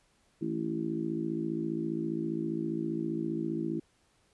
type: harmonic tone with a mistuned harmonic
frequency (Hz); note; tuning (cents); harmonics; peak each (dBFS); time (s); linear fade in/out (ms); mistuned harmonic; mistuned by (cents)
55; A1; 0; 3 / 4 / 5 / 6 / 7; -38 / -37 / -39 / -33 / -42; 0.41-3.8; 10; 3; -49
effects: pink hiss -69 dBFS RMS until 4.33 s + resampled to 24000 Hz